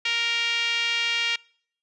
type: tone with band-pass filter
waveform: 5% pulse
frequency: 466.2 Hz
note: A#4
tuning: in tune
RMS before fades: -25 dBFS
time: 0.05-1.36 s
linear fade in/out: 5 ms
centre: 2600 Hz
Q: 2.4
effects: noise-tail reverb RT60 0.6 s tail -25 dB re dry + resampled to 24000 Hz